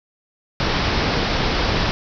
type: low-pass noise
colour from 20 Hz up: pink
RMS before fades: -20 dBFS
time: 0.6-1.91 s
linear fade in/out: 0 ms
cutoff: 5500 Hz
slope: 96 dB/octave
effects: none